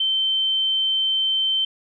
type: tone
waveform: sine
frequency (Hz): 3100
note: G7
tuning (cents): -20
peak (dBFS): -18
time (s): 0-1.65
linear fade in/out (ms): 5
effects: none